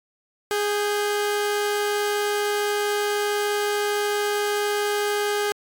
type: tone pair together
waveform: sawtooth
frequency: 413.4 / 1569 Hz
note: G#4 / G6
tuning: -8 / +1 cents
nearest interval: octave + major seventh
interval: 2309 cents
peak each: -18 / -28 dBFS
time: 0.51-5.52 s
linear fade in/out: 0 ms
effects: AAC 64 kbps